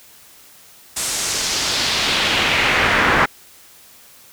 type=noise with band-pass filter sweep; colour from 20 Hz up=brown; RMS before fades=-18 dBFS; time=0.96-3.26 s; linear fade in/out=10 ms; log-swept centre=8700 to 1500 Hz; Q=1.6; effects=white hiss -46 dBFS RMS until 4.32 s